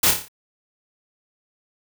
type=noise with echo; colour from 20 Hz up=white; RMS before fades=-17 dBFS; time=0.03-0.11 s; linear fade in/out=5 ms; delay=29 ms; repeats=6; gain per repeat=-5 dB; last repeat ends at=0.284 s; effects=none